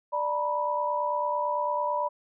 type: tone cluster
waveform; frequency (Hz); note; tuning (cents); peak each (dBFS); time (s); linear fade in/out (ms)
sine; 590 / 910 / 979; D5 / A#5 / B5; +8 / -42 / -15; -30 / -35 / -27; 0.12-2.09; 20
effects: none